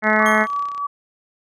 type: harmonic tone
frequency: 215.2 Hz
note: A3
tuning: 38 cents flat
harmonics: 1 / 2 / 3 / 4 / 5 / 6 / 7 / 8 / 9 / 10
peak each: -21 / -26 / -21 / -23 / -27 / -24 / -23 / -22 / -22 / -24 dBFS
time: 0.02-0.47 s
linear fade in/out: 50 ms
type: click train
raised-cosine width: 0.2 ms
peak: -24 dBFS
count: 25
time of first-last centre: 0.04-0.778 s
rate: 32.5 Hz
type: tone with tremolo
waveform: sine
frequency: 1144 Hz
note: D6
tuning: 46 cents flat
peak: -19 dBFS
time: 0.19-0.87 s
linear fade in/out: 10 ms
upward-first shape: sine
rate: 3.2 Hz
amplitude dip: 55%
type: tone with exponential decay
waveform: 20% pulse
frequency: 3207 Hz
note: G7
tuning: 39 cents sharp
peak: -22 dBFS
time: 0.26-0.6 s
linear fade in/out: 1 ms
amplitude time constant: 73 ms
effects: none